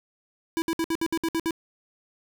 square tone bursts, 328.9 Hz, E4, 4 cents flat, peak -24 dBFS, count 9, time 0.57-1.508 s, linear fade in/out 0 ms, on 50 ms, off 61 ms, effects none

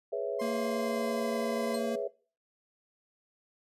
sine chord, C# minor seventh, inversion second, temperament equal, 415.3 / 493.9 / 554.4 / 659.3 Hz, G#4 / B4 / C#5 / E5, 0 / 0 / 0 / 0 cents, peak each -36 dBFS, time 0.12-2.08 s, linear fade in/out 10 ms
30% pulse tone with pitch glide, 1049 to 1019.1 Hz, C6 to C6, +4 to -46 cents, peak -38 dBFS, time 0.39-1.76 s, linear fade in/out 10 ms, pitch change -50 cents, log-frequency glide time 0.64-1.31 s
square tone with vibrato, 229.3 Hz, A#3, 28 cents flat, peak -34 dBFS, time 0.41-1.96 s, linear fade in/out 10 ms, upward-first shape triangle, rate 12 Hz, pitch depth 8 cents each way
25% pulse tone with exponential decay, 4186 Hz, C8, in tune, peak -32 dBFS, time 1.74-1.87 s, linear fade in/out 5 ms, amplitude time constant 27 ms
effects noise-tail reverb RT60 0.4 s tail -22 dB re dry + resampled to 32000 Hz

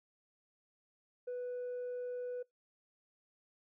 triangle tone with tanh clipping, 493.9 Hz, B4, in tune, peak -38 dBFS, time 1.27-2.43 s, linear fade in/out 10 ms, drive 6 dB, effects noise-tail reverb RT60 0.2 s tail -26 dB re dry

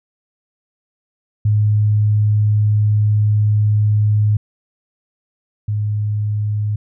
sine tone pair in turn, 105.5 / 105.1 Hz, G#2 / G#2, +28 / +21 cents, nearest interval unison, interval 7 cents, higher first, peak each -11 / -16 dBFS, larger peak first, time 1.45-4.37 / 5.68-6.76 s, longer first, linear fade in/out 5 ms, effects none

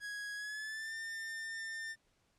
45% pulse tone with pitch glide, 1661.2 to 1801.1 Hz, G#6 to A6, 0 to +40 cents, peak -40 dBFS, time 0-1.96 s, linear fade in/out 50 ms, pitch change +140 cents, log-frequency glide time 0.35-0.95 s, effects pink hiss -75 dBFS RMS until 2.38 s + low-pass 9000 Hz 12 dB/octave

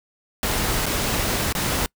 pink noise with dropouts, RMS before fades -23 dBFS, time 0.43-1.86 s, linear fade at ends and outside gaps 0 ms, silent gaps 0.857-0.864 / 1.525-1.551 s, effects noise-tail reverb RT60 0.1 s tail -26 dB re dry

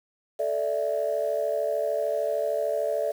sine chord, A suspended fourth, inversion none, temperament just, 440 / 586.7 / 660 Hz, A4 / D5 / E5, 0 / -2 / +2 cents, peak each -30 / -26 / -28 dBFS, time 0.39-3.12 s, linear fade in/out 10 ms, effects tanh soft clip ceiling -16 dBFS + 8-bit

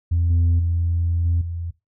sine tone with level steps, 85 Hz, F2, 46 cents flat, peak -15 / -12 / -17 / -15 / -25 dBFS, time 0.11-1.71 s, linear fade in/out 10 ms, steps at 0.3 / 0.59 / 1.25 / 1.41 s, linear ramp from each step 5 ms, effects noise-tail reverb RT60 0.2 s tail -19 dB re dry + tanh soft clip ceiling -13 dBFS

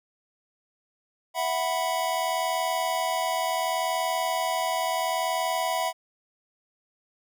square chord, E suspended second, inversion none, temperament equal, 659.3 / 740 / 987.8 Hz, E5 / F#5 / B5, 0 / 0 / 0 cents, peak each -30 / -30 / -30 dBFS, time 1.34-5.93 s, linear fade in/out 50 ms, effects none

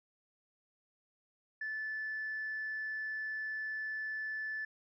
sine tone, 1745 Hz, A6, 15 cents flat, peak -35 dBFS, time 1.61-4.65 s, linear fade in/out 5 ms, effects tanh soft clip ceiling -32 dBFS

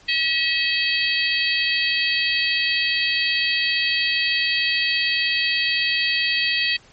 harmonic tone, 644 Hz, E5, 41 cents flat, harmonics 3 / 4 / 5 / 6 / 7, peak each -24 / -23 / -25 / -30 / -24 dBFS, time 0.08-6.77 s, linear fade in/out 10 ms, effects pink hiss -51 dBFS RMS until 6.92 s + MP3 32 kbps

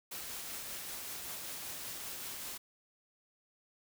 white noise with tremolo, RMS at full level -42 dBFS, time 0.11-2.58 s, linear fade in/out 10 ms, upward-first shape triangle, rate 5.2 Hz, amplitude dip 25%, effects none

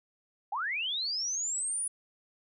sine linear sweep, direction up, 741 to 9900 Hz, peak -30 dBFS, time 0.52-1.88 s, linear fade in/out 5 ms, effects none

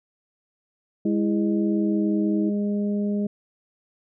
sine tone with pitch glide, 329.8 to 320 Hz, E4 to D#4, +1 to +49 cents, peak -23 dBFS, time 1.05-2.5 s, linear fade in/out 10 ms, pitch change -52 cents, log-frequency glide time 1.6-2.1 s
harmonic tone, 205.1 Hz, G#3, 21 cents flat, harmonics 1 / 2 / 3, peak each -22 / -31 / -36 dBFS, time 1.05-3.27 s, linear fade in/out 5 ms
effects none

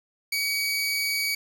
25% pulse tone pair together, 2261 / 4801 Hz, C#7 / D8, +34 / +37 cents, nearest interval octave + minor second, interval 1303 cents, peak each -21 / -28 dBFS, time 0.32-1.35 s, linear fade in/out 5 ms, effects 8-bit

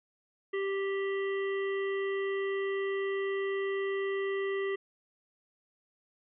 harmonic tone, 392 Hz, G4, in tune, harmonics 1 / 3 / 5 / 7 / 8, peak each -30 / -43 / -39 / -50 / -51 dBFS, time 0.53-4.76 s, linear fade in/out 10 ms, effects none

